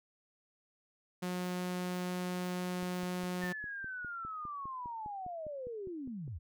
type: tone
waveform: sawtooth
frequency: 180.4 Hz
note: F#3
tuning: 44 cents flat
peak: -31 dBFS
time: 1.22-3.53 s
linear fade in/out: 10 ms
type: click train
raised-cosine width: 3 ms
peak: -37 dBFS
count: 18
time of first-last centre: 2.83-6.278 s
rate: 4.93 Hz
type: linear sweep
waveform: sine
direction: down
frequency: 1820 to 66.5 Hz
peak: -39 dBFS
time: 3.41-6.39 s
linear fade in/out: 20 ms
effects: none